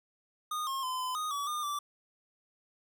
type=tone with pitch steps; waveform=square; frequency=1230 / 1074 / 1022 / 1016 / 1241 / 1141 / 1212 / 1166 Hz; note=D#6 / C6 / C6 / B5 / D#6 / C#6 / D#6 / D6; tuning=-20 / +45 / -41 / +49 / -5 / +50 / -46 / -13 cents; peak=-33 dBFS; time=0.51-1.79 s; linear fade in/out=5 ms; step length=160 ms; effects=none